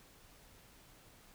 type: silence
effects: pink hiss -61 dBFS RMS until 1.34 s